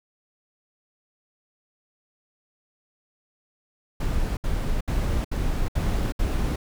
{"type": "noise bursts", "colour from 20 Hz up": "brown", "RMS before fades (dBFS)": -24, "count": 6, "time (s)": [4, 6.56], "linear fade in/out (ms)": 5, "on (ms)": 370, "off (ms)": 68, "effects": []}